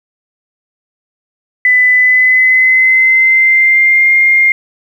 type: tone with pitch glide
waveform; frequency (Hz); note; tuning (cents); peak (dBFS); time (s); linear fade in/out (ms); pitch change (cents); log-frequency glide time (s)
sine; 2000 to 2118; B6 to C7; +21 to +21; -5; 1.65-4.52; 2; +100; 1.96-4.12
effects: 7-bit